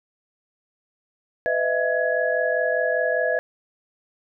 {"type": "tone cluster", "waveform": "sine", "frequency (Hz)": [501, 619, 664, 1679], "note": ["B4", "D#5", "E5", "G#6"], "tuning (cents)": [25, -9, 12, 18], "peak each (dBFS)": -25, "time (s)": [1.46, 3.39], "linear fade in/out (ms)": 0, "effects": []}